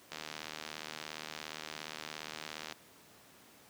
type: click train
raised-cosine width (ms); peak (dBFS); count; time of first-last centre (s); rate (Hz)
0.2; -23; 202; 0.12-2.724; 77.2
effects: pink hiss -59 dBFS RMS until 3.69 s + high-pass 150 Hz 12 dB/octave